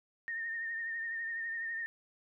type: tone with vibrato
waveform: sine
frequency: 1830 Hz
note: A#6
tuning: 32 cents flat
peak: -35 dBFS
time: 0.28-1.86 s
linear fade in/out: 0 ms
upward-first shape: sine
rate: 12 Hz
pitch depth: 39 cents each way
effects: none